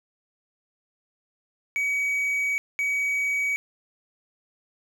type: tone bursts at uneven times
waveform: triangle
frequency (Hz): 2266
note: C#7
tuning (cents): +37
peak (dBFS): -21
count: 2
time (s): 1.76-2.58 / 2.79-3.56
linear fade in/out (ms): 0
effects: none